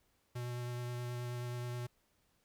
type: tone with vibrato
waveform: square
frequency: 122 Hz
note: B2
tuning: 21 cents flat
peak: -39 dBFS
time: 0.35-1.87 s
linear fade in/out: 10 ms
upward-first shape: triangle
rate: 9.4 Hz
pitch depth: 14 cents each way
effects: pink hiss -75 dBFS RMS until 2.44 s